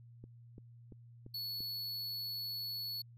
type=click train; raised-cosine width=3 ms; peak=-38 dBFS; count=5; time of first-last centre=0.24-1.605 s; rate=2.93 Hz
type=tone; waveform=square; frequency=4408 Hz; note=C#8; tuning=11 cents flat; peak=-39 dBFS; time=1.34-3.02 s; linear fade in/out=5 ms
effects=added 118 Hz sine -54 dBFS peak until 3.17 s